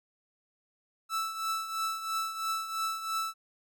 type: tone with tremolo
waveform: 45% pulse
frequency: 1318 Hz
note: E6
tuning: 1 cent flat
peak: -28 dBFS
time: 1.09-3.34 s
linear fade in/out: 50 ms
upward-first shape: triangle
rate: 3 Hz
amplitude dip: 70%
effects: none